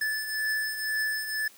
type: beating tone pair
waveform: square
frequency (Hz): 1741 / 1743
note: A6 / A6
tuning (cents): -19 / -17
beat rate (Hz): 2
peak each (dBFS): -29 / -36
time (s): 0.01-1.48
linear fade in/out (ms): 5
effects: white hiss -54 dBFS RMS until 1.57 s + high-pass 100 Hz 12 dB/octave